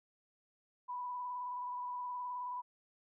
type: tone with vibrato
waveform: sine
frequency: 987.8 Hz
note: B5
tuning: in tune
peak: -38 dBFS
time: 0.88-2.62 s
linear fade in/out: 20 ms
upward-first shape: square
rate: 19 Hz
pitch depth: 19 cents each way
effects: none